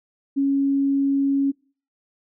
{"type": "tone", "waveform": "sine", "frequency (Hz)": 276.4, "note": "C#4", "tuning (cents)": -5, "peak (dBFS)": -17, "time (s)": [0.36, 1.52], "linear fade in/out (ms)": 20, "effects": ["noise-tail reverb RT60 0.4 s tail -23 dB re dry"]}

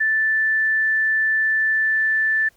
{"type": "tone", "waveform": "sine", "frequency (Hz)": 1760, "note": "A6", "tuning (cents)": 0, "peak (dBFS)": -16, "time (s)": [0, 2.49], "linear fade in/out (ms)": 10, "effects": ["pink hiss -58 dBFS RMS until 2.56 s", "Opus 24 kbps"]}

